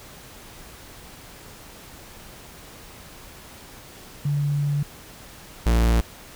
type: tone pair in turn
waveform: sine / 45% pulse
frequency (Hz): 144.5 / 57.34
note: D3 / A#1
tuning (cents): -28 / -28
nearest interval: octave + major third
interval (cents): 1600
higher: first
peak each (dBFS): -20 / -16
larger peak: second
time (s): 4.25-4.83 / 5.66-6.01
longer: first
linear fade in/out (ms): 5
effects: pink hiss -44 dBFS RMS until 6.35 s